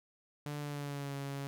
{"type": "tone with pitch glide", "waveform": "sawtooth", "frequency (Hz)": [146.83, 139.39], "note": ["D3", "C#3"], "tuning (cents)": [0, 10], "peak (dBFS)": -34, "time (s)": [0.46, 1.47], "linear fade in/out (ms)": 0, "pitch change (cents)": -90, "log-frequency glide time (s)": [0.59, 1.15], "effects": []}